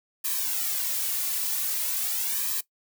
blue noise with flanger, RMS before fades -28 dBFS, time 0.24-2.61 s, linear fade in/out 10 ms, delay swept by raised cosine 1.4 to 3.2 ms, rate 0.44 Hz, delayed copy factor -0.9, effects noise-tail reverb RT60 0.1 s tail -18 dB re dry

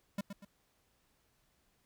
square tone with echo, 199.9 Hz, G3, 34 cents sharp, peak -34 dBFS, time 0.18-0.21 s, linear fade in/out 5 ms, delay 120 ms, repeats 2, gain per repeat -8 dB, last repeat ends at 0.45 s, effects pink hiss -74 dBFS RMS until 1.85 s

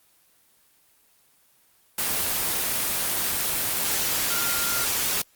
sine tone in noise, 1396.9 Hz, F6, in tune, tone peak -31 dBFS, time 4.3-4.85 s, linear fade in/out 5 ms, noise white, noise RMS -25 dBFS, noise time 1.98-5.22 s, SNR -9 dB, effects white hiss -61 dBFS RMS until 5.35 s + Opus 24 kbps

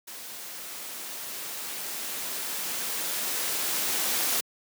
white noise with level ramp, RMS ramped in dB -41 to -26 dBFS, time 0.07-4.41 s, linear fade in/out 10 ms, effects high-pass 200 Hz 12 dB/octave

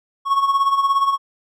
triangle tone with tremolo, 1103 Hz, C#6, 9 cents flat, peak -10 dBFS, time 0.25-1.18 s, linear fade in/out 50 ms, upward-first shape sine, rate 17 Hz, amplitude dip 65%, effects none

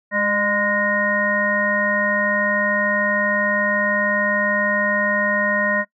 harmonic tone with a mistuned harmonic, 206.7 Hz, G#3, 8 cents flat, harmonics 1 / 3 / 5 / 7 / 9, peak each -26 / -23 / -27 / -28 / -20 dBFS, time 0.11-5.85 s, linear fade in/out 50 ms, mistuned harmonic 3, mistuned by -34 cents, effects noise-tail reverb RT60 0.1 s tail -19 dB re dry

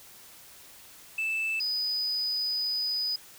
sine tone pair in turn, 2637 / 4978 Hz, E7 / D#8, 0 / 0 cents, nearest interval major seventh, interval 1100 cents, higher second, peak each -25 dBFS, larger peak neither, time 1.18-1.6 / 1.6-3.16 s, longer second, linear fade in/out 5 ms, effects tanh soft clip ceiling -25 dBFS + white hiss -51 dBFS RMS until 3.38 s

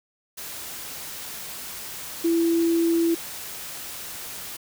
sine tone in noise, 334.3 Hz, E4, 24 cents sharp, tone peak -18 dBFS, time 2.24-3.15 s, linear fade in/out 10 ms, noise white, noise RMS -36 dBFS, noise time 0.37-4.57 s, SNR +15 dB, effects none

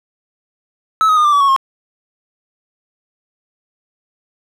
triangle tone with pitch steps, 1300 / 1259.3 / 1220 / 1181.8 / 1144.9 / 1109.1 / 1074.4 Hz, E6 / D#6 / D#6 / D6 / D6 / C#6 / C6, -24 / +20 / -34 / +10 / -44 / +1 / +46 cents, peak -7 dBFS, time 1.01-1.563 s, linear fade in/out 0 ms, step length 79 ms, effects none

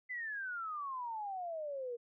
sine exponential sweep, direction down, 2041 to 466.2 Hz, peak -38 dBFS, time 0.09-1.97 s, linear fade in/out 20 ms, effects none

